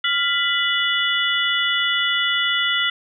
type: tone cluster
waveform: sine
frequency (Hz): 1392 / 1991 / 2943 / 3452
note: F6 / B6 / F#7 / A7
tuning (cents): -6 / +14 / -10 / -34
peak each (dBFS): -23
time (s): 0.04-2.9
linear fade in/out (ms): 5
effects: none